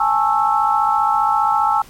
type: chord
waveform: sine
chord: A major seventh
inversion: third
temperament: just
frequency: 825 / 880 / 1100 / 1320 Hz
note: G#5 / A5 / C#6 / E6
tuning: -12 / 0 / -14 / +2 cents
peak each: -18 / -18 / -23 / -18 dBFS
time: 0-1.82 s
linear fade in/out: 5 ms
effects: pink hiss -44 dBFS RMS until 1.89 s + MP3 64 kbps